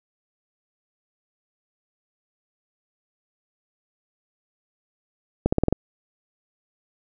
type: accelerating click train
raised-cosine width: 2 ms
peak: -5 dBFS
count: 6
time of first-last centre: 5.46-5.726 s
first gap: 65 ms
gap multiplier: 0.9
effects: none